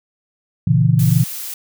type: chord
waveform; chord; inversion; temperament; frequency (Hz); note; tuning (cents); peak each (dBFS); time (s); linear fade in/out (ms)
sine; A# diminished; none; equal; 116.54 / 138.59 / 164.81; A#2 / C#3 / E3; 0 / 0 / 0; -15; 0.67-1.24; 5
type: noise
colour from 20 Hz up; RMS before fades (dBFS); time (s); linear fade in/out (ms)
blue; -28; 0.99-1.54; 2
effects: none